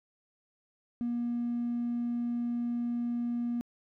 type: tone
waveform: triangle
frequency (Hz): 238.6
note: A#3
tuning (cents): +41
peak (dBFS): -26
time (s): 1.01-3.61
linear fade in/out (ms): 0
effects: tanh soft clip ceiling -26 dBFS